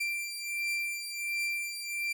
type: beating tone pair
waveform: 40% pulse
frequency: 2358 / 2359.4 Hz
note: D7 / D7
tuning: +6 / +7 cents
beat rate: 1.4 Hz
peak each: -36 / -33 dBFS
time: 0-2.13 s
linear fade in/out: 10 ms
effects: none